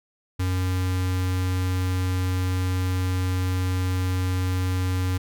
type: tone with notch filter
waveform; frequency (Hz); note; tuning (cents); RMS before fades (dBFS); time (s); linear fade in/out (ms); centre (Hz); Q
square; 92.1; F#2; -7; -24; 0.39-5.18; 10; 610; 1.6
effects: none